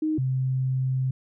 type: tone pair in turn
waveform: sine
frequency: 311.1 / 130.57 Hz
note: D#4 / C3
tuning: 0 / -3 cents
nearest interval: octave + minor third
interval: 1503 cents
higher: first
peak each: -22 dBFS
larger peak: neither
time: 0.02-0.18 / 0.18-1.11 s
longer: second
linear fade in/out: 5 ms
effects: none